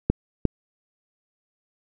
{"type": "clicks", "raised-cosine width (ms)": 3, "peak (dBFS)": -5, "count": 2, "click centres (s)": [0.1, 0.453], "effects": []}